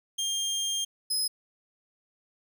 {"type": "tone pair in turn", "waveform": "25% pulse", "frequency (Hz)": [3200, 5080], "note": ["G7", "D#8"], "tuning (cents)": [35, 35], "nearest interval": "minor sixth", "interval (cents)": 800, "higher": "second", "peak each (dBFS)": [-24, -21], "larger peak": "second", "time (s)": [[0.18, 0.85], [1.1, 1.28]], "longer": "first", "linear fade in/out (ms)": 10, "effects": []}